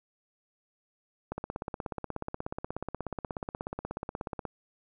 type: click train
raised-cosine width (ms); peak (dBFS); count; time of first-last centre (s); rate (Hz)
1; -20; 53; 1.32-4.453; 16.6
effects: none